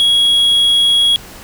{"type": "tone", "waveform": "triangle", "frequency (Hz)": 3320, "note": "G#7", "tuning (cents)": -1, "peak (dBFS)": -7, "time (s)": [0, 1.16], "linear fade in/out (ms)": 0, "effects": ["pink hiss -35 dBFS RMS until 1.43 s"]}